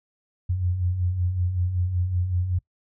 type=beating tone pair; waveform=sine; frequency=85.5 / 90.8 Hz; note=F2 / F#2; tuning=-36 / -32 cents; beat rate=5.3 Hz; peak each=-31 / -22 dBFS; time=0.49-2.59 s; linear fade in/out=10 ms; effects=noise-tail reverb RT60 0.1 s tail -23 dB re dry